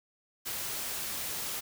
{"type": "noise", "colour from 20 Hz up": "white", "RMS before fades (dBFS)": -36, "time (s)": [0.45, 1.61], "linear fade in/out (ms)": 20, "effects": []}